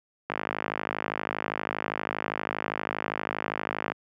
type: click train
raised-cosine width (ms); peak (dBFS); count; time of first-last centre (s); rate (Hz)
0.5; -12; 191; 0.3-3.919; 52.5
effects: high-pass 150 Hz 12 dB/octave